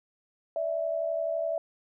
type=tone pair together; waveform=sine; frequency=586 / 657.8 Hz; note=D5 / E5; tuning=-4 / -4 cents; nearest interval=major second; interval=200 cents; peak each=-33 / -28 dBFS; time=0.56-1.58 s; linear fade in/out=2 ms; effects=none